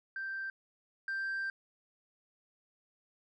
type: tone pair in turn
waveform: sine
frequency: 1568 / 1574.5 Hz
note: G6 / G6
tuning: 0 / +7 cents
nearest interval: unison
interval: 7 cents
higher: second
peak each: -35 / -31 dBFS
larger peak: second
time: 0.16-0.5 / 1.08-1.5 s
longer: second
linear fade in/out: 2 ms
effects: tanh soft clip ceiling -32 dBFS